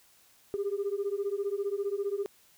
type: beating tone pair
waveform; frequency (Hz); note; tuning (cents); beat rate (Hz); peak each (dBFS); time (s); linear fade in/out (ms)
sine; 394.1 / 409.1; G4 / G#4; +9 / -26; 15; -31; 0.54-2.26; 0
effects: tanh soft clip ceiling -24 dBFS + white hiss -62 dBFS RMS until 2.57 s